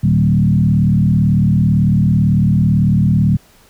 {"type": "tone with frequency modulation", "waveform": "sine", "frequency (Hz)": 155.4, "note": "D#3", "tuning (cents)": -2, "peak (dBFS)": -9, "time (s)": [0.03, 3.37], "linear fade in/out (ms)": 10, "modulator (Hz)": 38, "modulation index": 1.5, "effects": ["pink hiss -49 dBFS RMS until 3.69 s"]}